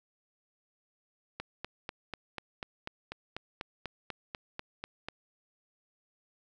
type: click train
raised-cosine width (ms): 0.3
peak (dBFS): -21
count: 16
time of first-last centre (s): 1.4-5.086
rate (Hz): 4.07
effects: none